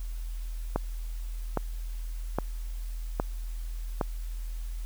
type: click train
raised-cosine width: 1 ms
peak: -12 dBFS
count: 5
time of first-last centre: 0.76-4.012 s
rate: 1.23 Hz
effects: added 41 Hz sine -32 dBFS peak until 4.85 s + white hiss -54 dBFS RMS until 4.85 s